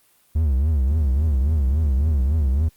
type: tone with vibrato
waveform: triangle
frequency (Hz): 71.9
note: D2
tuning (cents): -36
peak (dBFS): -14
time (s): 0.35-2.69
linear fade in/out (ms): 10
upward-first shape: triangle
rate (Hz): 3.6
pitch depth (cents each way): 240
effects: white hiss -59 dBFS RMS until 2.76 s + Opus 32 kbps